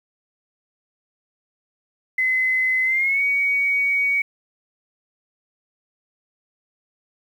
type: tone with pitch glide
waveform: sine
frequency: 2038 to 2248 Hz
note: C7 to C#7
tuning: -46 to +24 cents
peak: -17 dBFS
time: 2.18-4.22 s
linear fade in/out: 5 ms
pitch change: +170 cents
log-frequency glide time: 2.84-3.23 s
effects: 8-bit